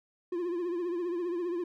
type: tone with vibrato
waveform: triangle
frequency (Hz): 349.2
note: F4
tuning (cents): 0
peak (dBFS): -28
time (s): 0.32-1.64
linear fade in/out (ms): 5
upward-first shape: triangle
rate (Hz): 15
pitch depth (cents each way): 87
effects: none